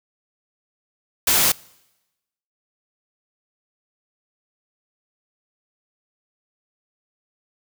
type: noise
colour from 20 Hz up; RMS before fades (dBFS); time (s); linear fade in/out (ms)
white; -17; 1.27-1.52; 5
effects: noise-tail reverb RT60 1.0 s tail -25 dB re dry